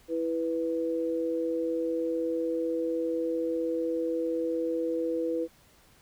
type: tone pair together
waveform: sine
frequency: 329.6 / 493.8 Hz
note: E4 / B4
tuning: 0 / 0 cents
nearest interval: perfect fifth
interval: 700 cents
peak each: -30 / -29 dBFS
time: 0.08-5.48 s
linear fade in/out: 50 ms
effects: pink hiss -60 dBFS RMS until 6.01 s

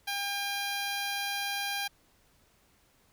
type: tone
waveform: 10% pulse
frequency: 803 Hz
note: G5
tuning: 41 cents sharp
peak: -23 dBFS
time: 0.07-1.88 s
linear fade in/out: 10 ms
effects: pink hiss -66 dBFS RMS until 3.12 s

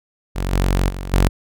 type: tone with level steps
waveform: sawtooth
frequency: 46.25 Hz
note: F#1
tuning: in tune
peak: -16 / -11 / -22 / -8 dBFS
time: 0.35-1.29 s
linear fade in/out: 20 ms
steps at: 0.52 / 0.89 / 1.13 s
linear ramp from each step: 10 ms
effects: none

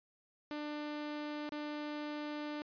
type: tone with dropouts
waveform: sawtooth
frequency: 297.7 Hz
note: D4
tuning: 24 cents sharp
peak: -35 dBFS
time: 0.51-2.62 s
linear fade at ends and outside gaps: 0 ms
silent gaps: 1.492-1.521 s
effects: resampled to 11025 Hz

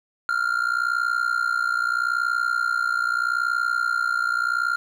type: tone with amplitude modulation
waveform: triangle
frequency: 1396.9 Hz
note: F6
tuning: in tune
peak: -15 dBFS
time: 0.29-4.76 s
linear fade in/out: 0 ms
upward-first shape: sine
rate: 60.8 Hz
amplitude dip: 85%
effects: none

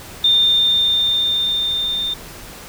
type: tone with level ramp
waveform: sine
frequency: 3614 Hz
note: A7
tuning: 46 cents sharp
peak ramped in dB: -10 to -19 dBFS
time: 0.24-2.14 s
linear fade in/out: 5 ms
effects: pink hiss -36 dBFS RMS until 2.68 s

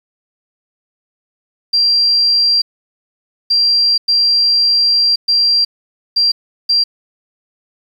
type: tone bursts at uneven times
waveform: sine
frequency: 4738 Hz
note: D8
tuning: 14 cents sharp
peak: -9 dBFS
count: 6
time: 1.73-2.62 / 3.5-3.98 / 4.08-5.16 / 5.28-5.65 / 6.16-6.32 / 6.69-6.84 s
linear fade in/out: 10 ms
effects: 7-bit

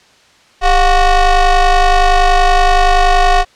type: ring-modulated tone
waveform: 40% pulse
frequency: 372.3 Hz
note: F#4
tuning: 11 cents sharp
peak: -3 dBFS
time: 0.61-3.45 s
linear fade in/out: 50 ms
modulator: 347 Hz
effects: white hiss -47 dBFS RMS until 3.55 s + low-pass 5000 Hz 12 dB/octave

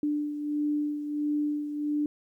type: beating tone pair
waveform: sine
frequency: 295.7 / 297.2 Hz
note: D4 / D4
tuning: +12 / +21 cents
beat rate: 1.5 Hz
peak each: -27 / -35 dBFS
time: 0.03-2.06 s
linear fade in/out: 2 ms
effects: 11-bit

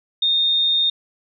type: tone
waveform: sine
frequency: 3667 Hz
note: A#7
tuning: 29 cents flat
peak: -15 dBFS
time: 0.22-0.9 s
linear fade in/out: 5 ms
effects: none

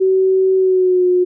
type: tone with pitch glide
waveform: sine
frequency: 378.7 to 361.2 Hz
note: F#4 to F#4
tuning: +40 to -42 cents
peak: -10 dBFS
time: 0-1.25 s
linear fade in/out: 20 ms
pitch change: -82 cents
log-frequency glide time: 0.56-1.06 s
effects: none

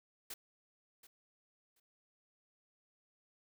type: noise with echo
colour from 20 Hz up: white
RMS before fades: -45 dBFS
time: 0.3-0.34 s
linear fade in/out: 5 ms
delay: 730 ms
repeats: 2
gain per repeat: -15 dB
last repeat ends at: 1.8 s
effects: none

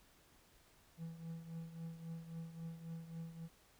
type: tone with tremolo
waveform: triangle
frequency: 164.81 Hz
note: E3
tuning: in tune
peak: -40 dBFS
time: 0.97-3.49 s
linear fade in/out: 50 ms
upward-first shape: triangle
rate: 3.7 Hz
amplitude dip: 75%
effects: pink hiss -68 dBFS RMS until 3.79 s

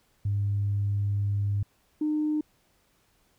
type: tone pair in turn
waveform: sine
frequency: 101.2 / 304.1 Hz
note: G#2 / D#4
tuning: -44 / -40 cents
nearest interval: octave + perfect fifth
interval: 1904 cents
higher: second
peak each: -23 dBFS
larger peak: neither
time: 0.25-1.63 / 2.01-2.41 s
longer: first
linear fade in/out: 5 ms
effects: tanh soft clip ceiling -19 dBFS + pink hiss -67 dBFS RMS until 3.38 s

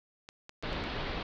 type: clicks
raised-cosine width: 0.2 ms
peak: -29 dBFS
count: 5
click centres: 0.289 / 0.494 / 0.626 / 0.73 / 0.839 s
type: low-pass noise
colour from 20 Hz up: pink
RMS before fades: -36 dBFS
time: 0.63-1.23 s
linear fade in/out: 5 ms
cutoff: 4400 Hz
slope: 48 dB/octave
effects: none

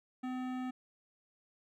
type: tone with hard clipping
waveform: sine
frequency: 254.8 Hz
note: C4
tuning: 46 cents flat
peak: -38 dBFS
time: 0.23-0.71 s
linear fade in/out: 10 ms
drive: 16 dB
effects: none

